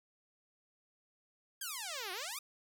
5% pulse exponential two-way sweep, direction down then up, 1661.2 to 349.2 to 1269 Hz, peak -28 dBFS, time 1.61-2.39 s, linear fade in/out 5 ms, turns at 2.12 s, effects none

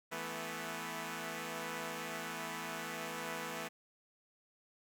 5% pulse chord, E suspended fourth, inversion none, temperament equal with one note detuned, 164.81 / 218.6 / 246.9 Hz, E3 / A3 / B3, 0 / -11 / 0 cents, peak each -33 dBFS, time 0.11-3.69 s, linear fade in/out 20 ms, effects none

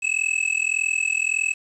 square tone with amplitude modulation, 2597 Hz, E7, 26 cents flat, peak -17 dBFS, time 0.02-1.54 s, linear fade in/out 20 ms, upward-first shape sine, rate 41.7 Hz, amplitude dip 95%, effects resampled to 24000 Hz + 8-bit

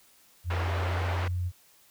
sine tone with pitch glide, 87.31 to 89.45 Hz, F2 to F2, 0 to +42 cents, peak -27 dBFS, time 0.44-1.52 s, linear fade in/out 50 ms, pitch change +42 cents, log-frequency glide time 0.56-1.37 s
pink band-pass noise, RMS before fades -35 dBFS, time 0.5-1.28 s, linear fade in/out 5 ms, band 420 to 2100 Hz, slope 12 dB/octave
effects white hiss -60 dBFS RMS until 1.9 s

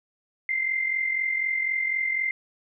sine tone pair together, 2049 / 2093 Hz, C7 / C7, -37 / 0 cents, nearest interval unison, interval 37 cents, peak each -31 / -24 dBFS, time 0.49-2.31 s, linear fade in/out 2 ms, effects none

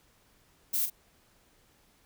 violet noise with echo, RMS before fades -29 dBFS, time 0.73-0.86 s, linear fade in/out 10 ms, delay 41 ms, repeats 1, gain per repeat -8 dB, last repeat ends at 0.901 s, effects pink hiss -65 dBFS RMS until 2.05 s

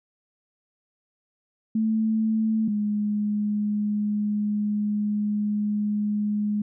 sine tone pair in turn, 220 / 208.7 Hz, A3 / G#3, 0 / +9 cents, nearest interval minor second, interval 91 cents, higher first, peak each -20 / -22 dBFS, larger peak first, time 1.75-2.68 / 2.68-6.62 s, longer second, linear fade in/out 5 ms, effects none

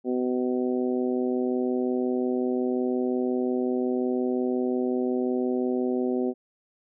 harmonic tone, 125.6 Hz, B2, 30 cents sharp, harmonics 2 / 3 / 4 / 5 / 6, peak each -26 / -27 / -33 / -38 / -40 dBFS, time 0.04-6.34 s, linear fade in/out 50 ms, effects none

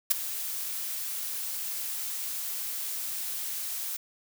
blue noise with ADSR envelope, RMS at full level -19 dBFS, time 0.1-3.97 s, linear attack 14 ms, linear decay 10 ms, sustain -15 dB, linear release 8 ms, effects none

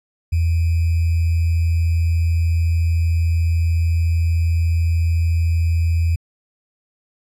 sine tone with sample-and-hold, 83.2 Hz, E2, 17 cents sharp, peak -14 dBFS, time 0.32-6.16 s, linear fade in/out 10 ms, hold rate 2450 Hz, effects resampled to 32000 Hz

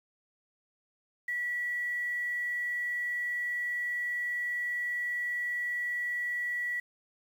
sine tone with quantisation, 1945 Hz, B6, 27 cents flat, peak -30 dBFS, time 1.28-6.8 s, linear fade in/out 5 ms, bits 9, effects none

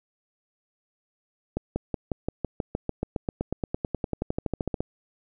accelerating click train, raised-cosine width 2 ms, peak -13 dBFS, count 29, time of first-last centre 1.57-4.805 s, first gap 190 ms, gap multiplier 0.96, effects none

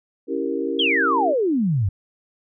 sine chord, C# diminished seventh, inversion none, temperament equal, 277.2 / 329.6 / 392 / 466.2 Hz, C#4 / E4 / G4 / Bb4, 0 / 0 / 0 / 0 cents, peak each -27 dBFS, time 0.27-1.35 s, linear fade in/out 50 ms
sine exponential sweep, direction down, 3373 to 89.3 Hz, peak -17 dBFS, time 0.79-1.89 s, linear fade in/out 5 ms
effects none

